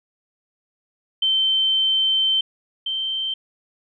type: tone pair in turn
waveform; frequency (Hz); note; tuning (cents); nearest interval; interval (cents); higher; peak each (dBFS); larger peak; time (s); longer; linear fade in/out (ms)
sine; 3100 / 3120; G7 / G7; -20 / -9; unison; 11; second; -16 / -22; first; 1.22-2.41 / 2.86-3.34; first; 5
effects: none